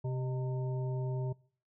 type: harmonic tone with a mistuned harmonic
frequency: 130 Hz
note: C3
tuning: 11 cents flat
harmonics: 1 / 3 / 5 / 7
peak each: -32 / -42 / -46 / -49 dBFS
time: 0.04-1.33 s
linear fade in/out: 10 ms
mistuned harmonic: 5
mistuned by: -83 cents
effects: noise-tail reverb RT60 0.5 s tail -24 dB re dry